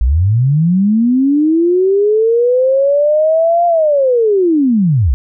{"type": "linear two-way sweep", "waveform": "sine", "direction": "up then down", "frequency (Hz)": [53.2, 698.5, 53.2], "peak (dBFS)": -8, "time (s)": [0.01, 5.14], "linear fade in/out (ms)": 0, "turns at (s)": 3.66, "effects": []}